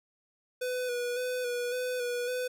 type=tone with vibrato; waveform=square; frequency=493.9 Hz; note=B4; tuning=in tune; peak=-31 dBFS; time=0.61-2.48 s; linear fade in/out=10 ms; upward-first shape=square; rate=1.8 Hz; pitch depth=26 cents each way; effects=none